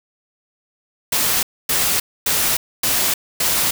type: noise bursts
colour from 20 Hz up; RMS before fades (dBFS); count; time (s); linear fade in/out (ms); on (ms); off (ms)
white; -18; 5; 1.12-3.71; 5; 310; 260
effects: none